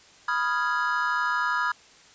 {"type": "chord", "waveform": "triangle", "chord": "F half-diminished seventh", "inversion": "second", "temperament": "equal", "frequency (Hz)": [987.8, 1244.5, 1396.9, 1661.2], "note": ["Cb6", "Eb6", "F6", "Ab6"], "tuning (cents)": [0, 0, 0, 0], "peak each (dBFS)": -27, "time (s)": [0.28, 1.72], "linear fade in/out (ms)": 5, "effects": ["white hiss -53 dBFS RMS until 2.14 s", "resampled to 16000 Hz"]}